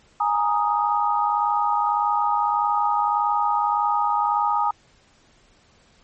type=chord; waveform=sine; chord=Ab suspended second; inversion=none; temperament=equal; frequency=830.6 / 932.3 / 1244.5 Hz; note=Ab5 / Bb5 / Eb6; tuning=0 / 0 / 0 cents; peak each=-22 / -23 / -23 dBFS; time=0.2-4.71 s; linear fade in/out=5 ms; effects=pink hiss -57 dBFS RMS until 6.03 s + MP3 32 kbps